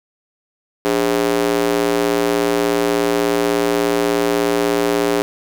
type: tone with high-pass filter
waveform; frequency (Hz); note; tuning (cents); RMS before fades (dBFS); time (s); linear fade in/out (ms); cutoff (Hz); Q
square; 58.27; A#1; 0; -17; 0.85-5.22; 0; 370; 2.5
effects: none